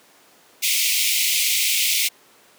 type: high-pass noise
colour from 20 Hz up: pink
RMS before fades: -20 dBFS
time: 0.62-2.09 s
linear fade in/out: 20 ms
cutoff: 2100 Hz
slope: 96 dB/octave
effects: pink hiss -52 dBFS RMS until 2.58 s + high-pass 300 Hz 12 dB/octave